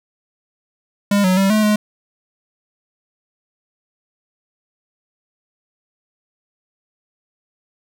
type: tone with pitch steps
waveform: square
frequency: 202.4 / 185 / 194.4 / 214.8 / 210.9 Hz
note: G#3 / F#3 / G3 / A3 / G#3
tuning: -44 / 0 / -14 / -41 / +27 cents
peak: -13 dBFS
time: 1.11-1.76 s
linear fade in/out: 5 ms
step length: 130 ms
effects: none